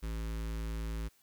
square tone with notch filter, 55 Hz, A1, in tune, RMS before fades -37 dBFS, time 0.02-1.09 s, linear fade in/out 20 ms, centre 700 Hz, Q 1.8, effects white hiss -68 dBFS RMS until 1.22 s

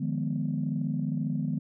sine chord, F half-diminished seventh, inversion third, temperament equal with one note detuned, 152.45 / 174.61 / 207.7 / 246.9 Hz, Eb3 / F3 / Ab3 / Cb4, -35 / 0 / 0 / 0 cents, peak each -30 / -34 / -33 / -32 dBFS, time 0-1.59 s, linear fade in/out 10 ms, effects tanh soft clip ceiling -18 dBFS

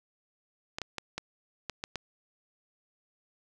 clicks, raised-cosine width 0.2 ms, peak -17 dBFS, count 7, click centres 0.785 / 0.817 / 0.983 / 1.18 / 1.697 / 1.839 / 1.957 s, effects none

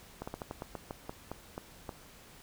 slowing click train, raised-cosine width 1 ms, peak -24 dBFS, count 12, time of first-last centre 0.22-1.892 s, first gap 55 ms, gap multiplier 1.19, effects pink hiss -55 dBFS RMS until 2.42 s

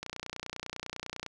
click train, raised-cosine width 0.2 ms, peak -20 dBFS, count 38, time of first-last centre 0.03-1.263 s, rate 30 Hz, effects none

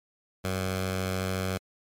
10% pulse tone with notch filter, 93.8 Hz, F#2, 24 cents sharp, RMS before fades -30 dBFS, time 0.44-1.58 s, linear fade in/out 10 ms, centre 310 Hz, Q 1.5, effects MP3 64 kbps

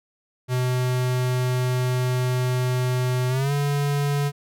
square tone with pitch glide, 126.2 to 143.3 Hz, B2 to D3, +38 to -42 cents, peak -21 dBFS, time 0.48-4.32 s, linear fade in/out 50 ms, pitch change +220 cents, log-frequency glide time 3.29-3.52 s, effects none

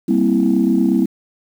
sine chord, C dominant seventh, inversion second, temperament equal, 196 / 233.1 / 261.6 / 329.6 Hz, G3 / Bb3 / C4 / E4, 0 / 0 / 0 / 0 cents, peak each -17 dBFS, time 0.08-1.06 s, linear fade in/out 10 ms, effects tanh soft clip ceiling -4 dBFS + 7-bit

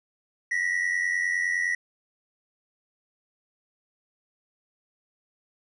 triangle tone pair together, 1870 / 1959.8 Hz, A#6 / B6, +5 / -14 cents, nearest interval minor second, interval 81 cents, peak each -26 / -24 dBFS, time 0.51-1.75 s, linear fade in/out 5 ms, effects resampled to 24000 Hz

